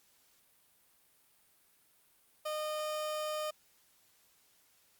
30% pulse tone, 612 Hz, D#5, 29 cents flat, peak -32 dBFS, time 2.45-3.51 s, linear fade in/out 10 ms, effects white hiss -68 dBFS RMS until 4.99 s + Opus 48 kbps

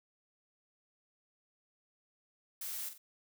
blue noise with echo, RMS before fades -41 dBFS, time 2.61-2.89 s, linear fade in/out 5 ms, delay 45 ms, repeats 2, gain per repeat -8 dB, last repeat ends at 2.98 s, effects none

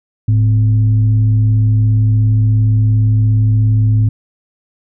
sine tone with frequency modulation, 108.2 Hz, A2, 29 cents flat, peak -8 dBFS, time 0.28-4.09 s, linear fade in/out 5 ms, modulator 150 Hz, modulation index 0.29, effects none

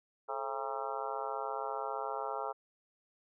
harmonic tone with a mistuned harmonic, 134.9 Hz, C#3, 47 cents flat, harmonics 3 / 4 / 5 / 6 / 7 / 8 / 9 / 10, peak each -43 / -43 / -43 / -41 / -42 / -47 / -45 / -44 dBFS, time 0.28-2.53 s, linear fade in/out 20 ms, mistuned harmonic 3, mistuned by +110 cents, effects none

